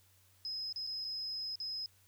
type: tone with dropouts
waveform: sine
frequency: 5090 Hz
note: D#8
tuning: 39 cents sharp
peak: -37 dBFS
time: 0.45-1.86 s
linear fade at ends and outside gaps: 1 ms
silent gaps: 0.726-0.76 / 0.867-0.872 / 1.044-1.048 / 1.556-1.601 s
effects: added 94 Hz sine -68 dBFS peak until 2.07 s + white hiss -68 dBFS RMS until 2.07 s